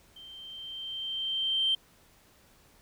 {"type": "tone with level ramp", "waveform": "sine", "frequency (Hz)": 3134, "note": "G7", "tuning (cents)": -1, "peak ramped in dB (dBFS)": [-46, -22], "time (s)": [0.16, 1.75], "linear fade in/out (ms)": 5, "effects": ["tanh soft clip ceiling -18 dBFS", "pink hiss -61 dBFS RMS until 2.81 s"]}